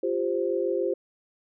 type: chord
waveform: sine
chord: F suspended second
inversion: none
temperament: equal with one note detuned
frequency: 349.2 / 396.1 / 523.3 Hz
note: F4 / G4 / C5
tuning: 0 / +18 / 0 cents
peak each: -28 dBFS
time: 0.03-0.94 s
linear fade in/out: 5 ms
effects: none